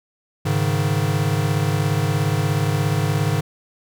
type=chord; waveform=square; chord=Ab suspended fourth; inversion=none; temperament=equal; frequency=103.83 / 138.59 / 155.56 Hz; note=Ab2 / Db3 / Eb3; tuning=0 / 0 / 0 cents; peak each=-23 dBFS; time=0.45-3.41 s; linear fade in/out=10 ms; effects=none